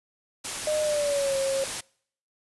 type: noise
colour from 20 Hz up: white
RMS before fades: -32 dBFS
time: 0.44-1.81 s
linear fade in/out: 10 ms
type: tone with pitch glide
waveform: sine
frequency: 611 to 541.2 Hz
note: D#5 to C#5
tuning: -32 to -42 cents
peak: -23 dBFS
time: 0.67-1.64 s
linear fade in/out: 2 ms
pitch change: -210 cents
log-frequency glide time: 0.82-1.36 s
effects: noise-tail reverb RT60 0.6 s tail -25 dB re dry + resampled to 24000 Hz